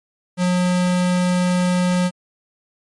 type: tone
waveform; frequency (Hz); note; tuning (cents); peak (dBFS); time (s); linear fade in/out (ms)
square; 180; F#3; -47; -16; 0.37-2.11; 50
effects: MP3 48 kbps